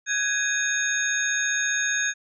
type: tone cluster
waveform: sine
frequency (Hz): 1525 / 1660 / 2479 / 3686 / 6540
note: G6 / G#6 / D#7 / A#7 / G#8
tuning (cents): -48 / -1 / -7 / -20 / -28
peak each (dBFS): -31 / -25 / -33 / -33 / -27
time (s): 0.06-2.14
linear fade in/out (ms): 50
effects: none